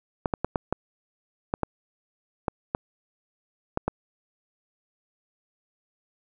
clicks, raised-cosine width 1 ms, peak -10 dBFS, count 11, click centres 0.258 / 0.338 / 0.446 / 0.558 / 0.726 / 1.539 / 1.633 / 2.482 / 2.749 / 3.774 / 3.88 s, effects none

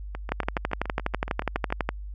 two click trains, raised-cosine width 0.5 ms, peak -9 / -19 dBFS, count 20 / 12, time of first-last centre 0.32-1.89 / 0.15-1.704 s, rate 12.1 / 7.08 Hz, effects added 50 Hz sine -34 dBFS peak until 2.14 s

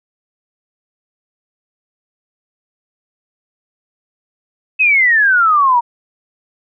sine exponential sweep, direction down, 2600 to 930 Hz, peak -8 dBFS, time 4.79-5.81 s, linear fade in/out 20 ms, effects none

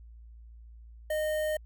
square tone with notch filter, 615 Hz, D#5, 20 cents flat, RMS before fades -30 dBFS, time 1.1-1.57 s, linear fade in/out 5 ms, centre 5000 Hz, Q 0.71, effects added 57 Hz sine -47 dBFS peak until 1.65 s

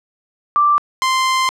sine / sawtooth tone pair in turn, 1174.7 / 1043.5 Hz, D6 / C6, 0 / -5 cents, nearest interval major second, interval 205 cents, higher first, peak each -10 dBFS, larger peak neither, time 0.56-0.78 / 1.02-1.49 s, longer second, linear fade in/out 0 ms, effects low-pass 8000 Hz 12 dB/octave

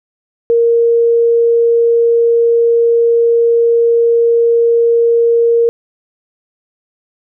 sine tone, 466.2 Hz, A#4, in tune, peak -7 dBFS, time 0.5-5.69 s, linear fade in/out 0 ms, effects none

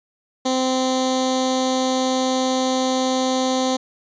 10% pulse tone with notch filter, 259 Hz, C4, 17 cents flat, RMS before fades -20 dBFS, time 0.45-3.77 s, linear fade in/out 10 ms, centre 1500 Hz, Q 0.71, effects resampled to 16000 Hz

